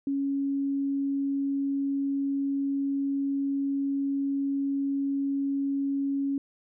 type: tone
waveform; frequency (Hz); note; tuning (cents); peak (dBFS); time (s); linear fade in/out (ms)
sine; 277.2; C#4; 0; -25; 0.07-6.38; 2
effects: none